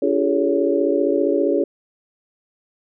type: tone cluster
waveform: sine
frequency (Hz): 286.4 / 340.7 / 395.9 / 431.1 / 561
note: D4 / F4 / G4 / A4 / C#5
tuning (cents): -43 / -43 / +17 / -35 / +21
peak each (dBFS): -22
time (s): 0.02-1.64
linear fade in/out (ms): 5
effects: none